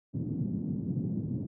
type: band-pass noise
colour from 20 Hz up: white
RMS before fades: -33 dBFS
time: 0.13-1.47 s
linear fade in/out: 20 ms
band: 120 to 230 Hz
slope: 24 dB/octave
effects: none